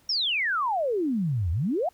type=exponential two-way sweep; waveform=sine; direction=down then up; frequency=5640 to 77.5 to 777 Hz; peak=-23 dBFS; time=0.09-1.89 s; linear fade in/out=5 ms; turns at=1.51 s; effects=pink hiss -62 dBFS RMS until 1.93 s